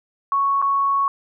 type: tone with dropouts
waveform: sine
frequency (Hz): 1108.7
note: C#6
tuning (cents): 0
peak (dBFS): -16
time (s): 0.32-1.08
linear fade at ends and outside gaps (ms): 1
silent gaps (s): 0.617-0.624
effects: none